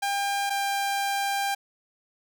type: tone pair in turn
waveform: sawtooth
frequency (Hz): 800 / 795.7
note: G5 / G5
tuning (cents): +35 / +26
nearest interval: unison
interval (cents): 9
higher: first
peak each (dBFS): -21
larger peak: neither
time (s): 0.02-0.5 / 0.5-1.55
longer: second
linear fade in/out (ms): 10
effects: none